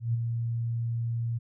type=tone with ADSR envelope; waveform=sine; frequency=116.54 Hz; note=A#2; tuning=in tune; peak=-22 dBFS; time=0-1.39 s; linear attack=140 ms; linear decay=18 ms; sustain=-5 dB; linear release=19 ms; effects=none